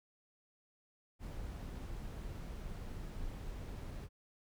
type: noise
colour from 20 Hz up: brown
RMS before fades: -44 dBFS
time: 1.19-4.09 s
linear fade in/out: 50 ms
effects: none